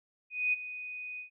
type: tone with ADSR envelope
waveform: sine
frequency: 2489 Hz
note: D#7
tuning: in tune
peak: -24 dBFS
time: 0.3-1.3 s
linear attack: 230 ms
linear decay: 20 ms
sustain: -14 dB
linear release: 110 ms
effects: none